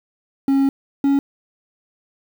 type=tone pair in turn; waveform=triangle; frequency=273.2 / 278.3 Hz; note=C#4 / C#4; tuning=-25 / +7 cents; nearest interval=unison; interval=32 cents; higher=second; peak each=-11 dBFS; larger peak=neither; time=0.48-0.69 / 1.04-1.19 s; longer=first; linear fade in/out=2 ms; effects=7-bit